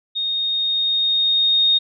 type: tone with level ramp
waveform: sine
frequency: 3706 Hz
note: A#7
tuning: 11 cents flat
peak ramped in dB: -20 to -12 dBFS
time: 0.15-1.79 s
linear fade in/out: 20 ms
effects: none